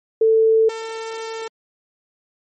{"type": "tone pair in turn", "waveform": ["sine", "sawtooth"], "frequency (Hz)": [444.5, 448.9], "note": ["A4", "A4"], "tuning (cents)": [18, 35], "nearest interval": "unison", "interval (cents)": 17, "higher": "second", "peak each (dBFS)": [-11, -23], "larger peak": "first", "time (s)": [[0.21, 0.69], [0.69, 1.48]], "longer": "second", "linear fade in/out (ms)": 5, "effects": ["MP3 32 kbps"]}